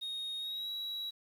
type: tone with pitch glide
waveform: sine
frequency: 3729 to 3885 Hz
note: A#7 to B7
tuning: 0 to -29 cents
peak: -34 dBFS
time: 0.01-1.11 s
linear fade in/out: 20 ms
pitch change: +71 cents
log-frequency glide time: 0.39-0.69 s
effects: tanh soft clip ceiling -35 dBFS + 10-bit